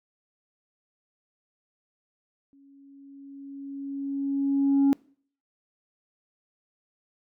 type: tone with exponential growth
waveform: sine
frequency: 277.2 Hz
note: C#4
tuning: in tune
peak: -14 dBFS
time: 2.53-4.93 s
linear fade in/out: 0 ms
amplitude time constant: 520 ms
effects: noise-tail reverb RT60 0.5 s tail -26 dB re dry + tanh soft clip ceiling -16 dBFS